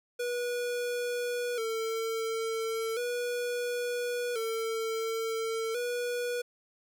square tone with vibrato, 467.5 Hz, A#4, 5 cents sharp, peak -31 dBFS, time 0.19-6.42 s, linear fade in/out 10 ms, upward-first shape square, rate 0.36 Hz, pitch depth 67 cents each way, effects none

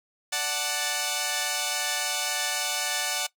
5% pulse chord, D major, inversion none, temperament equal, 587.3 / 740 / 880 Hz, D5 / F#5 / A5, 0 / 0 / 0 cents, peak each -21 / -17 / -20 dBFS, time 0.32-3.27 s, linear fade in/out 10 ms, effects noise-tail reverb RT60 0.1 s tail -19 dB re dry

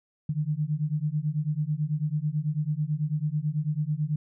sine beating tone pair, 146.83 / 155.93 Hz, D3 / D#3, 0 / +4 cents, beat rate 9.1 Hz, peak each -28 dBFS, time 0.29-4.16 s, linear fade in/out 5 ms, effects none

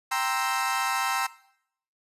30% pulse chord, C dominant seventh, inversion second, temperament equal, 784 / 932.3 / 1046.5 / 1318.5 Hz, G5 / Bb5 / C6 / E6, 0 / 0 / 0 / 0 cents, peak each -28 dBFS, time 0.11-1.27 s, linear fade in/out 10 ms, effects noise-tail reverb RT60 0.7 s tail -19 dB re dry + resampled to 32000 Hz

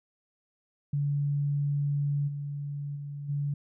sine tone with level steps, 143.5 Hz, D3, 40 cents flat, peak -25 / -32 / -35 / -27 dBFS, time 0.93-3.54 s, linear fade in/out 5 ms, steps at 2.27 / 2.95 / 3.28 s, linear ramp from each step 20 ms, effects none

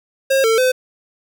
square tone with pitch steps, 538 / 448.9 / 511 Hz, C5 / A4 / C5, +48 / +35 / -41 cents, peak -13 dBFS, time 0.3-0.72 s, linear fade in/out 10 ms, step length 140 ms, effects none

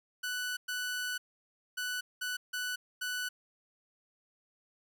sawtooth tone bursts at uneven times, 1487 Hz, F#6, 8 cents sharp, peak -30 dBFS, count 6, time 0.23-0.57 / 0.68-1.18 / 1.77-2.01 / 2.21-2.37 / 2.53-2.76 / 3.01-3.29 s, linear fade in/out 10 ms, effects none

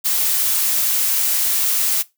blue noise, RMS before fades -18 dBFS, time 0.04-2.03 s, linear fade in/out 20 ms, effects noise-tail reverb RT60 0.2 s tail -19 dB re dry

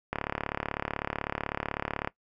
click train, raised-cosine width 0.5 ms, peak -14 dBFS, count 71, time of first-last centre 0.13-2.074 s, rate 36 Hz, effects noise-tail reverb RT60 0.1 s tail -19 dB re dry

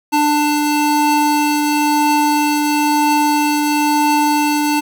square tone pair together, 296.4 / 888.2 Hz, D4 / A5, +16 / +16 cents, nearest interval octave + perfect fifth, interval 1900 cents, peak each -16 dBFS, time 0.12-4.81 s, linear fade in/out 20 ms, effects none

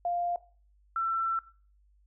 sine tone pair in turn, 699 / 1341.8 Hz, F5 / E6, +1 / +30 cents, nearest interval major seventh, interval 1129 cents, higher second, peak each -27 dBFS, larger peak neither, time 0.05-0.36 / 0.96-1.39 s, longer second, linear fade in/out 2 ms, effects noise-tail reverb RT60 0.4 s tail -18 dB re dry + added 50 Hz sine -61 dBFS peak until 2.06 s

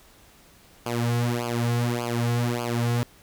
sawtooth tone with flanger, 119.2 Hz, A#2, 39 cents sharp, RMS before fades -25 dBFS, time 0.86-3.03 s, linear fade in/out 0 ms, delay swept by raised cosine 0.52 to 3.32 ms, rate 1.7 Hz, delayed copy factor -0.95, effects pink hiss -54 dBFS RMS until 3.22 s

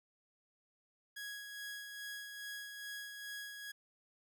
sawtooth tone with tremolo, 1661.2 Hz, G#6, in tune, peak -39 dBFS, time 1.16-3.72 s, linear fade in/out 10 ms, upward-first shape sine, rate 2.4 Hz, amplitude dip 40%, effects none

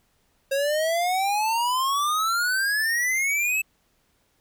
square exponential sweep, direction up, 539 to 2637 Hz, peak -22 dBFS, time 0.51-3.62 s, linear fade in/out 10 ms, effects pink hiss -67 dBFS RMS until 4.4 s

